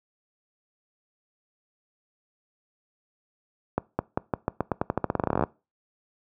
accelerating click train, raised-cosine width 1 ms, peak -9 dBFS, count 24, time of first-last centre 3.78-5.438 s, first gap 210 ms, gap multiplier 0.88, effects noise-tail reverb RT60 0.3 s tail -23 dB re dry + high-pass 80 Hz 12 dB/octave

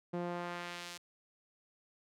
sawtooth tone with band-pass filter sweep, 174.61 Hz, F3, in tune, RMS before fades -41 dBFS, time 0.13-0.98 s, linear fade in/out 10 ms, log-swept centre 390 to 5900 Hz, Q 0.75, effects none

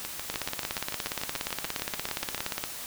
two click trains, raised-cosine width 0.2 ms, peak -16 / -12 dBFS, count 17 / 41, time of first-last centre 0.05-2.379 / 0.3-2.639 s, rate 6.87 / 17.1 Hz, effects white hiss -39 dBFS RMS until 2.86 s

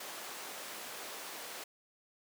pink high-pass noise, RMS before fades -45 dBFS, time 0-1.64 s, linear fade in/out 5 ms, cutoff 480 Hz, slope 12 dB/octave, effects none

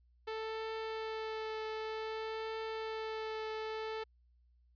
sawtooth tone with vibrato, 440 Hz, A4, in tune, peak -34 dBFS, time 0.27-4.04 s, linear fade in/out 10 ms, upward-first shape triangle, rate 0.54 Hz, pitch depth 14 cents each way, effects added 60 Hz sine -65 dBFS peak until 4.75 s + resampled to 11025 Hz

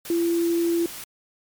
sine tone in noise, 339 Hz, E4, 49 cents sharp, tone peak -19 dBFS, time 0.1-0.86 s, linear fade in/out 2 ms, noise white, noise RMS -37 dBFS, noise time 0.05-1.04 s, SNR +15 dB, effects MP3 96 kbps

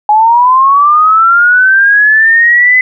sine linear sweep, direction up, 834 to 2032 Hz, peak -3 dBFS, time 0.09-2.81 s, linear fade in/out 2 ms, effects none

